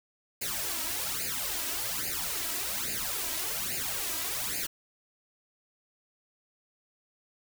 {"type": "noise with flanger", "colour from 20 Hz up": "white", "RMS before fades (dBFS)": -33, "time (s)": [0.41, 4.67], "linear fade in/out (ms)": 10, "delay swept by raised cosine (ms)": [0.43, 3.13], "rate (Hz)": 1.2, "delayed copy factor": 0.9, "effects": []}